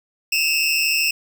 25% pulse tone pair together, 2579 / 2732 Hz, E7 / F7, -39 / -39 cents, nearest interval minor second, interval 100 cents, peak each -16 dBFS, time 0.32-1.11 s, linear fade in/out 5 ms, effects none

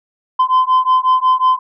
sine beating tone pair, 1024 / 1029.5 Hz, C6 / C6, -38 / -28 cents, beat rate 5.5 Hz, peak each -11 dBFS, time 0.39-1.59 s, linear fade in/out 10 ms, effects tanh soft clip ceiling -7 dBFS

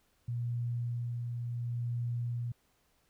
sine tone with tremolo, 119.6 Hz, A#2, 45 cents sharp, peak -31 dBFS, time 0.28-2.52 s, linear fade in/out 5 ms, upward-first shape sine, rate 0.71 Hz, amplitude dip 30%, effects pink hiss -72 dBFS RMS until 3.09 s

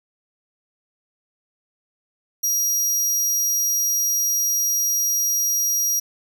sawtooth tone, 5730 Hz, F8, 44 cents sharp, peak -16 dBFS, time 2.43-6 s, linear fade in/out 10 ms, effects none

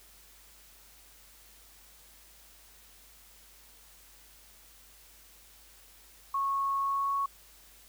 sine tone with pitch glide, 1100 to 1109.6 Hz, C#6 to C#6, -14 to +1 cents, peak -27 dBFS, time 6.34-7.26 s, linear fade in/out 5 ms, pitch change +15 cents, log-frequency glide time 6.79-7.14 s, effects added 50 Hz sine -62 dBFS peak until 7.88 s + white hiss -57 dBFS RMS until 7.88 s

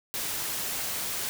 white noise, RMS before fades -32 dBFS, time 0.14-1.29 s, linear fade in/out 0 ms, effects none

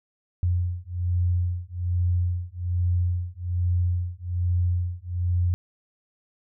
sine beating tone pair, 88 / 89.2 Hz, F2 / F2, +14 / +37 cents, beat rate 1.2 Hz, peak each -25 dBFS, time 0.43-5.54 s, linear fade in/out 0 ms, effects none

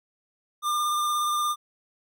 square tone with vibrato, 1200 Hz, D6, 37 cents sharp, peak -24 dBFS, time 0.62-1.56 s, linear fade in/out 50 ms, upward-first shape sine, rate 17 Hz, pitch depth 15 cents each way, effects none

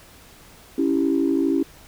sine chord, C# diminished, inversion none, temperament equal, 277.2 / 329.6 / 392 Hz, C#4 / E4 / G4, 0 / 0 / 0 cents, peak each -20 / -21 / -25 dBFS, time 0.78-1.63 s, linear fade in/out 5 ms, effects tanh soft clip ceiling -9 dBFS + pink hiss -48 dBFS RMS until 1.87 s

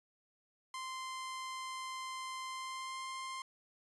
sawtooth tone with pitch glide, 1042 to 1052.3 Hz, C6 to C6, -7 to +10 cents, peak -37 dBFS, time 0.74-3.42 s, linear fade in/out 2 ms, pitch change +17 cents, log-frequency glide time 2.46-3.09 s, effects resampled to 24000 Hz

